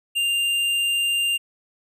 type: tone with hard clipping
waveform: sine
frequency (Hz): 2794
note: F7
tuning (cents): 0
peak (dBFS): -21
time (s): 0.15-1.38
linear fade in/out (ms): 20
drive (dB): 9
effects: none